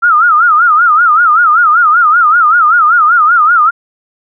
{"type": "tone with vibrato", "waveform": "sine", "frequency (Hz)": 1318.5, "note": "E6", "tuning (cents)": 0, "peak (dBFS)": -4, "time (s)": [0.02, 3.71], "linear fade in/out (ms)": 20, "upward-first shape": "sine", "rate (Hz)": 5.2, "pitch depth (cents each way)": 160, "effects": []}